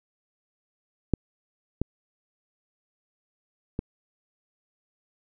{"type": "clicks", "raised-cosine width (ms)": 3, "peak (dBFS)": [-8, -12, -15], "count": 3, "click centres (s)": [1.137, 1.816, 3.791], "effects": []}